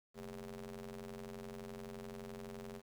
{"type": "ring-modulated tone", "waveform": "sawtooth", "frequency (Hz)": 91.7, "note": "F#2", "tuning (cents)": -15, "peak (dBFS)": -39, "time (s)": [0.14, 2.82], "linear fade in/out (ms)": 50, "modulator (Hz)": 311, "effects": ["11-bit"]}